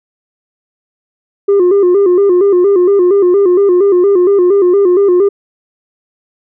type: tone with vibrato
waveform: sine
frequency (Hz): 378.3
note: F#4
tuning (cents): +38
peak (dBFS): -3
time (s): 1.48-5.29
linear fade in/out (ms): 10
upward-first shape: square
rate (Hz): 4.3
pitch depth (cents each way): 100
effects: tanh soft clip ceiling -4 dBFS